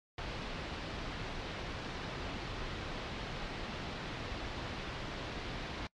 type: low-pass noise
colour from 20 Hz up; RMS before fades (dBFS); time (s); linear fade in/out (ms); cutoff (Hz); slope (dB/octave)
pink; -41; 0.18-5.87; 2; 4400; 24
effects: noise-tail reverb RT60 0.1 s tail -25 dB re dry + MP3 64 kbps